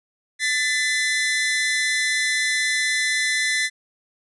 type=tone pair together; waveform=sawtooth; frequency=1760 / 2021 Hz; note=A6 / B6; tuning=0 / +39 cents; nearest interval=major second; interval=239 cents; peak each=-20 / -18 dBFS; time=0.39-3.7 s; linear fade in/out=50 ms; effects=resampled to 24000 Hz